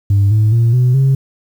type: tone with pitch steps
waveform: sine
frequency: 99.9 / 107.69 / 116.09 / 125.14 / 134.9 Hz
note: G2 / A2 / A#2 / B2 / C#3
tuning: +33 / -37 / -7 / +23 / -47 cents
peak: -6 dBFS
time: 0.1-1.15 s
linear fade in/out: 5 ms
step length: 210 ms
effects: tanh soft clip ceiling -6 dBFS + 7-bit